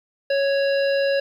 harmonic tone with a mistuned harmonic, 554.4 Hz, C#5, in tune, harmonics 1 / 3 / 5 / 7 / 9, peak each -18 / -28 / -32 / -35 / -37 dBFS, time 0.3-1.2 s, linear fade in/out 5 ms, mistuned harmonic 7, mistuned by +49 cents, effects 9-bit

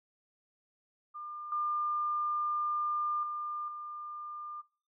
sine tone with level steps, 1200 Hz, D6, 37 cents sharp, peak -40 / -30 / -35 / -40 dBFS, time 1.14-4.62 s, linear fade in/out 20 ms, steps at 1.52 / 3.23 / 3.68 s, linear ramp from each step 2 ms, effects noise-tail reverb RT60 0.4 s tail -22 dB re dry

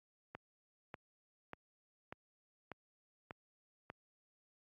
click train, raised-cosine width 0.5 ms, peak -30 dBFS, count 7, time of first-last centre 0.35-3.9 s, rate 1.69 Hz, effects high-pass 80 Hz 12 dB/octave + AAC 64 kbps

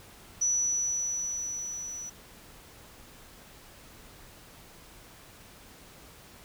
sine tone with level ramp, 5920 Hz, F#8, in tune, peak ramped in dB -23 to -37 dBFS, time 0.41-2.1 s, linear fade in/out 10 ms, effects pink hiss -52 dBFS RMS until 6.44 s

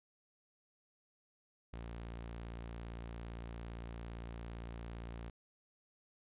sawtooth tone, 57.6 Hz, A#1, 20 cents flat, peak -40 dBFS, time 1.73-5.3 s, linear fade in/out 5 ms, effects resampled to 8000 Hz

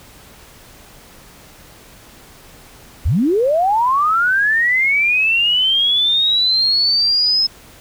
sine linear sweep, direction up, 52.3 to 5180 Hz, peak -12 dBFS, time 3.05-7.47 s, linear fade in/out 10 ms, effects pink hiss -43 dBFS RMS until 7.8 s

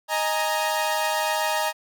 sawtooth chord, D# suspended fourth, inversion none, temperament equal with one note detuned, 624.1 / 830.6 / 932.3 Hz, D#5 / G#5 / A#5, +5 / 0 / 0 cents, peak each -23 / -24 / -22 dBFS, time 0.08-1.73 s, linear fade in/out 50 ms, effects none

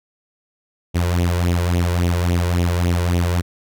sawtooth tone with flanger, 87.31 Hz, F2, in tune, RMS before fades -18 dBFS, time 0.94-3.42 s, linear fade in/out 20 ms, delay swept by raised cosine 0.31 to 2.11 ms, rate 3.6 Hz, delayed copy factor +0.7, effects none

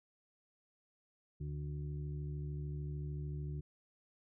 harmonic tone, 73.42 Hz, D2, in tune, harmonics 1 / 2 / 4 / 5, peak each -43 / -40 / -55 / -54 dBFS, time 1.4-3.61 s, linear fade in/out 10 ms, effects none

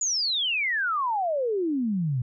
sine exponential sweep, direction down, 7040 to 118.1 Hz, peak -23 dBFS, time 0.01-2.22 s, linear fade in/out 5 ms, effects none

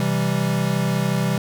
square chord, C major, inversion none, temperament equal, 130.81 / 164.81 / 196 Hz, C3 / E3 / G3, 0 / 0 / 0 cents, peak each -24 dBFS, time 0-1.38 s, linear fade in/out 2 ms, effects none

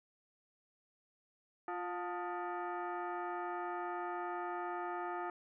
sine tone with frequency modulation, 181.1 Hz, F#3, 37 cents flat, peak -37 dBFS, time 1.68-5.3 s, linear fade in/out 2 ms, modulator 532 Hz, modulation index 2.4, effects none

